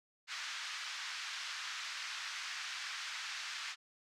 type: band-pass noise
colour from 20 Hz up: pink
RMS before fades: -43 dBFS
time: 0.27-3.76 s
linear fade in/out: 50 ms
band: 1300 to 6000 Hz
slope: 24 dB/octave
effects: none